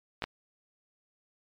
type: clicks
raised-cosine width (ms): 0.3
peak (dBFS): -16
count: 2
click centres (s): 0.222 / 0.24
effects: MP3 48 kbps